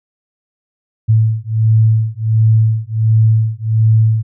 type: beating tone pair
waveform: sine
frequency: 110 / 111.4 Hz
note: A2 / A2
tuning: 0 / +22 cents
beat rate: 1.4 Hz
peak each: -12 dBFS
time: 1.08-4.23 s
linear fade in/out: 20 ms
effects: none